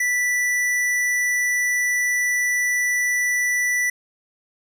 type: tone with hard clipping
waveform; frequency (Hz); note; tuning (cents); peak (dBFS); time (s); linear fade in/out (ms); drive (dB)
triangle; 1971; B6; -4; -20; 0-3.9; 5; 17
effects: none